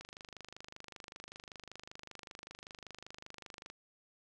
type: click train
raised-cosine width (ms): 0.2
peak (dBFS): -30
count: 94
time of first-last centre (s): 0.01-3.7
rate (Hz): 25.2
effects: none